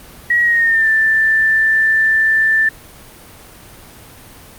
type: tone with pitch glide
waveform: sine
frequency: 1909 to 1770.9 Hz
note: A#6 to A6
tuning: +41 to +11 cents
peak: -10 dBFS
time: 0.3-2.69 s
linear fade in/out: 5 ms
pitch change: -130 cents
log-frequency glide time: 0.42-0.89 s
effects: pink hiss -39 dBFS RMS until 4.58 s + Opus 32 kbps